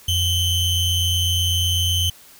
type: ring-modulated tone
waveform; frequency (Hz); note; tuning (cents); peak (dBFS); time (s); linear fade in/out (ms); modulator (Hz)
square; 1568; G6; 0; -15; 0.08-2.1; 5; 1480
effects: white hiss -47 dBFS RMS until 2.39 s